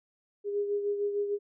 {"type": "beating tone pair", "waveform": "sine", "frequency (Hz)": [407.5, 414.1], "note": ["G#4", "G#4"], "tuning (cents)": [-33, -5], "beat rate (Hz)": 6.6, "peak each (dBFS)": [-28, -37], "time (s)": [0.44, 1.39], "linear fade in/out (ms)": 50, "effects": []}